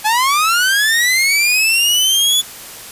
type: linear sweep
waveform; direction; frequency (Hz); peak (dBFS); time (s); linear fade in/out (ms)
sawtooth; up; 830.6 to 3466; -8; 0.04-2.42; 20
effects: white hiss -33 dBFS RMS until 2.91 s + resampled to 32000 Hz